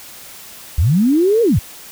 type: linear two-way sweep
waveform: sine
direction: up then down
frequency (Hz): 61.74 to 480 to 61.74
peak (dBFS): -10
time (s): 0.78-1.59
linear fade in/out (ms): 5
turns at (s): 1.42
effects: white hiss -37 dBFS RMS until 1.91 s